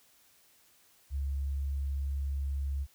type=tone; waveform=sine; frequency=69.3 Hz; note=C#2; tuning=in tune; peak=-30 dBFS; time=1.1-2.87 s; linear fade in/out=50 ms; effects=white hiss -64 dBFS RMS until 2.94 s